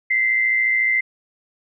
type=tone pair together; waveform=sine; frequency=1963 / 2077 Hz; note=B6 / C7; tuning=-11 / -13 cents; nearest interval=minor second; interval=98 cents; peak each=-25 / -16 dBFS; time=0.1-1.01 s; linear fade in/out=10 ms; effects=none

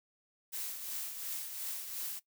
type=noise with tremolo; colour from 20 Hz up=blue; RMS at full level=-38 dBFS; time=0.52-2.2 s; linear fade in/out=20 ms; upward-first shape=triangle; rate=2.8 Hz; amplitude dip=55%; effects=noise-tail reverb RT60 0.1 s tail -18 dB re dry

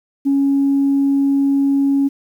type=tone; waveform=sine; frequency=277.2 Hz; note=C#4; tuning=in tune; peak=-11 dBFS; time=0.25-2.09 s; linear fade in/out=20 ms; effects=tanh soft clip ceiling -8 dBFS + 8-bit

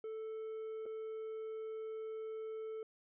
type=tone with dropouts; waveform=triangle; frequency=440 Hz; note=A4; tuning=in tune; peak=-39 dBFS; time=0.04-2.83 s; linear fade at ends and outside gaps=2 ms; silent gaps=0.857-0.862 s; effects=resampled to 8000 Hz

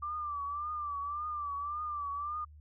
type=tone with vibrato; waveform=sine; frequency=1174.7 Hz; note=D6; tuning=in tune; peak=-34 dBFS; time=0.02-2.45 s; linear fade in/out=10 ms; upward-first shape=triangle; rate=1.8 Hz; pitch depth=82 cents each way; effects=added 75 Hz sine -51 dBFS peak until 2.6 s

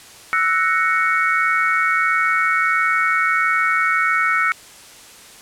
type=chord; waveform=sine; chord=F# dominant seventh; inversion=third; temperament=equal; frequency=1318.5 / 1480 / 1864.7 / 2217 Hz; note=E6 / F#6 / A#6 / C#7; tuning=0 / 0 / 0 / 0 cents; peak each=-19 / -21 / -23 / -20 dBFS; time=0.33-4.52 s; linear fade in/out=0 ms; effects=white hiss -42 dBFS RMS until 5.41 s + low-pass 10000 Hz 12 dB/octave

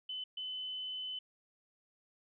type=tone bursts at uneven times; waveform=sine; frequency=3026 Hz; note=F#7; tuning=38 cents sharp; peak=-38 dBFS; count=2; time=0.09-0.24 / 0.37-1.19 s; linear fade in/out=5 ms; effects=none

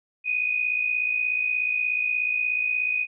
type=tone with amplitude modulation; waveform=sine; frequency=2489 Hz; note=D#7; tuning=in tune; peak=-19 dBFS; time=0.24-3.07 s; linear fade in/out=50 ms; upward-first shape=sine; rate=56.7 Hz; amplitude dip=65%; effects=none

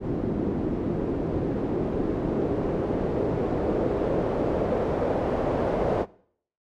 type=noise with low-pass filter sweep; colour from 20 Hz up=white; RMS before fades=-26 dBFS; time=0-6.06 s; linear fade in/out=50 ms; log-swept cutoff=310 to 570 Hz; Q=1.7; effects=noise-tail reverb RT60 0.6 s tail -21 dB re dry

